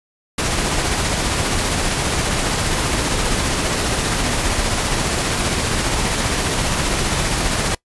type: noise with tremolo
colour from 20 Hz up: pink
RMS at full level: -18 dBFS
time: 0.38-7.75 s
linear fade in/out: 5 ms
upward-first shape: sine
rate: 15 Hz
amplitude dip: 25%
effects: noise-tail reverb RT60 0.1 s tail -22 dB re dry + resampled to 24000 Hz